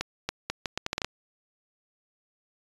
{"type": "accelerating click train", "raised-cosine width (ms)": 0.2, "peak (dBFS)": -11, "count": 10, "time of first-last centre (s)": [0.01, 1.046], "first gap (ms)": 280, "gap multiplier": 0.75, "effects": ["resampled to 24000 Hz"]}